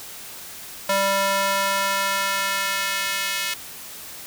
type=tone with high-pass filter sweep; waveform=square; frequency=196.3 Hz; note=G3; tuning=3 cents sharp; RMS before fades=-23 dBFS; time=0.89-3.54 s; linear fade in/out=5 ms; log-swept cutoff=640 to 2300 Hz; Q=1.1; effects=white hiss -38 dBFS RMS until 4.26 s